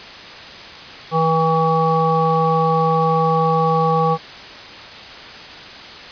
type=harmonic tone; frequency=161.7 Hz; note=E3; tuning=33 cents flat; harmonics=1 / 3 / 5 / 7; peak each=-19 / -19 / -19 / -19 dBFS; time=1.11-4.18 s; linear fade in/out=50 ms; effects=white hiss -35 dBFS RMS until 6.11 s + resampled to 11025 Hz